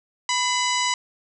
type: harmonic tone with a mistuned harmonic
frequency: 987.8 Hz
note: B5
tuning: in tune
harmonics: 1 / 2 / 3 / 4 / 5 / 6 / 7 / 8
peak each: -24 / -27 / -29 / -30 / -31 / -32 / -32 / -33 dBFS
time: 0.29-0.94 s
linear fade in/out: 2 ms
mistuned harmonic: 2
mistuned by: +52 cents
effects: none